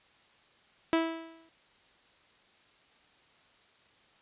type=tone with exponential decay; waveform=sawtooth; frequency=327.4 Hz; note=E4; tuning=12 cents flat; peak=-18 dBFS; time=0.93-1.49 s; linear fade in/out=0 ms; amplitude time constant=120 ms; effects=white hiss -63 dBFS RMS until 4.21 s + resampled to 8000 Hz